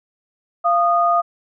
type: tone pair together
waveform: sine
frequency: 691 / 1231.2 Hz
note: F5 / D#6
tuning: -19 / -19 cents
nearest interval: minor seventh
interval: 1000 cents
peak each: -16 dBFS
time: 0.64-1.22 s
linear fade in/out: 20 ms
effects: none